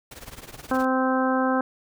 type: noise with tremolo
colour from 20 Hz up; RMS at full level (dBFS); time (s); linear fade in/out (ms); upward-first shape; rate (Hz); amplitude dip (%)
pink; -38; 0.11-0.85; 5; triangle; 19; 90
type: harmonic tone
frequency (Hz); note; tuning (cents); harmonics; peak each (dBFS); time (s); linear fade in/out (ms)
260; C4; -11; 1 / 2 / 3 / 4 / 5 / 6; -23 / -26 / -28 / -29 / -30 / -31; 0.71-1.61; 2
effects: none